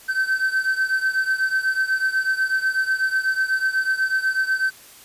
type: beating tone pair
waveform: triangle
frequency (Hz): 1539 / 1547.1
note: G6 / G6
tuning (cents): -32 / -23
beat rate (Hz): 8.1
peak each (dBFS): -19 / -22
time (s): 0.08-4.71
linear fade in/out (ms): 20
effects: white hiss -46 dBFS RMS until 5.04 s + resampled to 32000 Hz